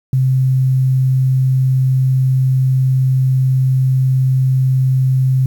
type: tone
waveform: sine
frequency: 130.81 Hz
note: C3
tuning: in tune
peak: -10 dBFS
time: 0.13-5.46 s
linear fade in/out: 2 ms
effects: 7-bit